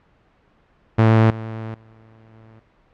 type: tone with level steps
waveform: sawtooth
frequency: 111.4 Hz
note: A2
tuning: 22 cents sharp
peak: -7 / -24 / -43 / -41 dBFS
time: 0.98-2.6 s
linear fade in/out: 10 ms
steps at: 1.3 / 1.74 / 2.33 s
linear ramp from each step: 5 ms
effects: pink hiss -58 dBFS RMS until 2.93 s + low-pass 2000 Hz 12 dB/octave